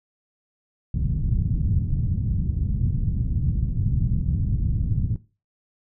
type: low-pass noise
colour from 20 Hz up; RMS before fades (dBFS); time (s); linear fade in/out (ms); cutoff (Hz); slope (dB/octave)
white; -23; 0.94-5.16; 2; 150; 24
effects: noise-tail reverb RT60 0.3 s tail -17 dB re dry